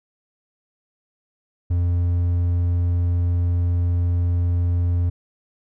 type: tone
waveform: triangle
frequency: 87.31 Hz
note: F2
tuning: in tune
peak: -15 dBFS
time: 1.7-5.1 s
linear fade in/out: 10 ms
effects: none